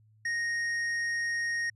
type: tone with hard clipping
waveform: triangle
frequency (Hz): 1864.7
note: A#6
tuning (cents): 0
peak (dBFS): -30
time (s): 0.25-1.7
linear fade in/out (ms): 5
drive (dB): 10
effects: added 108 Hz sine -59 dBFS peak until 1.75 s + resampled to 32000 Hz